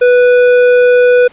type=tone with hard clipping; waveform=sine; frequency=492.9 Hz; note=B4; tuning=3 cents flat; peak=-6 dBFS; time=0.01-1.28 s; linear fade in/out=10 ms; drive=9 dB; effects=pink hiss -42 dBFS RMS until 1.32 s + resampled to 8000 Hz